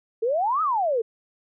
sine exponential two-way sweep, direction up then down, 430 to 1315 to 430 Hz, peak -20 dBFS, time 0.22-1.02 s, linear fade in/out 10 ms, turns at 0.62 s, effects none

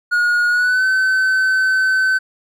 triangle tone with pitch glide, 1442 to 1526.9 Hz, F#6 to G6, -45 to -46 cents, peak -11 dBFS, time 0.11-2.19 s, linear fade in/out 20 ms, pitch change +99 cents, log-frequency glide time 0.49-0.85 s, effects none

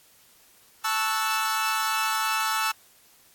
sawtooth chord, F# minor seventh, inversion first, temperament equal, 880 / 1108.7 / 1318.5 / 1480 Hz, A5 / C#6 / E6 / F#6, 0 / 0 / 0 / 0 cents, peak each -25 / -29 / -23 / -29 dBFS, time 0.84-2.72 s, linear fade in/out 10 ms, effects white hiss -57 dBFS RMS until 3.34 s + AAC 64 kbps

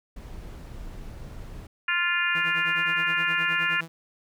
brown noise, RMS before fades -39 dBFS, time 0.16-1.67 s, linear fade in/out 5 ms
harmonic tone, 349.2 Hz, F4, in tune, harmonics 3 / 4 / 5 / 6 / 7 / 8, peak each -35 / -28 / -26 / -34 / -29 / -31 dBFS, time 1.88-3.81 s, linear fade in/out 5 ms
sawtooth tone with tremolo, 164.81 Hz, E3, in tune, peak -31 dBFS, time 2.35-3.88 s, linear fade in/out 0 ms, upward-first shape triangle, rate 9.6 Hz, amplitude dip 95%
effects none

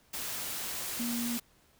sine tone in noise, 237.1 Hz, A#3, 30 cents sharp, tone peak -32 dBFS, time 0.99-1.38 s, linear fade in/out 10 ms, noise white, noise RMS -37 dBFS, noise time 0.13-1.4 s, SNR +2 dB, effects pink hiss -65 dBFS RMS until 1.79 s

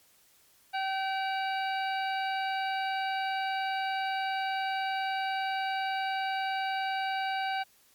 harmonic tone with a mistuned harmonic, 770 Hz, G5, 31 cents flat, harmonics 1 / 2 / 3 / 4 / 5 / 6, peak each -30 / -36 / -40 / -42 / -44 / -46 dBFS, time 0.73-7.64 s, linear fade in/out 20 ms, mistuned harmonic 4, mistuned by -130 cents, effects white hiss -63 dBFS RMS until 7.94 s + MP3 96 kbps

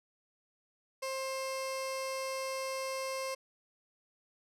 15% pulse tone with notch filter, 530 Hz, C5, 22 cents sharp, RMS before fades -37 dBFS, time 1.02-3.35 s, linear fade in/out 10 ms, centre 1500 Hz, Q 1.3, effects low-pass 11000 Hz 12 dB/octave

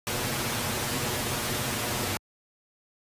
pink noise with comb filter, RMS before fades -29 dBFS, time 0.07-2.17 s, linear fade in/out 0 ms, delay 8.3 ms, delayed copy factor +0.65, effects high-pass 60 Hz 12 dB/octave + resampled to 32000 Hz

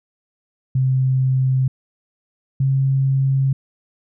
sine tone pair in turn, 130.81 / 134.88 Hz, C3 / C#3, 0 / -47 cents, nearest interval minor second, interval 53 cents, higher second, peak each -14 dBFS, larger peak neither, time 0.75-1.68 / 2.6-3.53 s, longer neither, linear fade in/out 5 ms, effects none

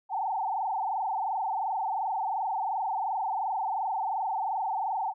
sine tone with frequency modulation, 826 Hz, G#5, 10 cents flat, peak -27 dBFS, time 0.09-5.14 s, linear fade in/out 50 ms, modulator 22.8 Hz, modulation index 3.7, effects none

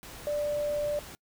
sine tone in noise, 589 Hz, D5, 5 cents sharp, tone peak -27 dBFS, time 0.27-0.99 s, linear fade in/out 0 ms, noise pink, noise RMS -45 dBFS, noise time 0.03-1.15 s, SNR +15 dB, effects noise-tail reverb RT60 0.1 s tail -26 dB re dry

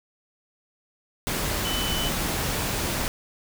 sine tone in noise, 3007 Hz, F#7, 27 cents sharp, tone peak -29 dBFS, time 1.65-2.09 s, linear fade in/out 0 ms, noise pink, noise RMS -27 dBFS, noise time 1.27-3.08 s, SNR -5 dB, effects none

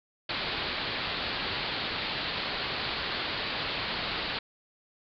white low-pass noise, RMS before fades -33 dBFS, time 0.29-4.39 s, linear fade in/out 5 ms, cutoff 4600 Hz, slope 96 dB/octave, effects none

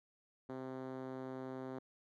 5% pulse tone with band-pass filter, 130.7 Hz, C3, 1 cent flat, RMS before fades -45 dBFS, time 0.49-1.79 s, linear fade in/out 5 ms, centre 290 Hz, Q 1.2, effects none

